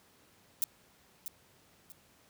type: noise with echo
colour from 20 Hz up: violet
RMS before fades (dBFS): -29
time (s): 0.62-0.64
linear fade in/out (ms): 0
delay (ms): 640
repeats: 2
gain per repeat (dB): -10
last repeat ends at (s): 1.92
effects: pink hiss -64 dBFS RMS until 2.29 s + high-pass 80 Hz 12 dB/octave